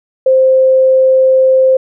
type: tone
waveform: sine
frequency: 523.3 Hz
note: C5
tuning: in tune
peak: -5 dBFS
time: 0.26-1.77 s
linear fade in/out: 5 ms
effects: none

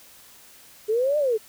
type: linear two-way sweep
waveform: sine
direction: up then down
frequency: 415.3 to 610 to 415.3 Hz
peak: -19 dBFS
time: 0.88-1.38 s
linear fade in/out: 20 ms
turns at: 1.18 s
effects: white hiss -50 dBFS RMS until 1.48 s

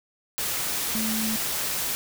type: tone in noise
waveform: sine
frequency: 220 Hz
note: A3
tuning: in tune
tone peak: -27 dBFS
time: 0.95-1.36 s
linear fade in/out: 0 ms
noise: white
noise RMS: -28 dBFS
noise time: 0.38-1.95 s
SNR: -2 dB
effects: none

